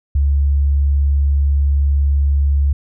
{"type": "tone", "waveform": "sine", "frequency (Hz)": 70.5, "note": "C#2", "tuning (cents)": 30, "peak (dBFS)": -11, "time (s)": [0.15, 2.73], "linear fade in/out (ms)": 5, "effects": []}